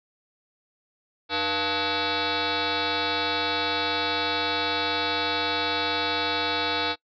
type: tone with frequency modulation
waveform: sine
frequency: 1483 Hz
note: F#6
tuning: 4 cents sharp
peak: -23 dBFS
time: 1.29-6.96 s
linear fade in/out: 50 ms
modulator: 393 Hz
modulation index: 7.3
effects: noise-tail reverb RT60 0.1 s tail -24 dB re dry